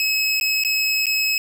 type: tone with dropouts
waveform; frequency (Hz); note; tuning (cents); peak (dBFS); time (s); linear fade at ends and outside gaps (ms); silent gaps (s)
25% pulse; 2570; E7; -45; -14; 0-1.38; 1; 0.399-0.411 / 0.637-0.648 / 1.058-1.067
effects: none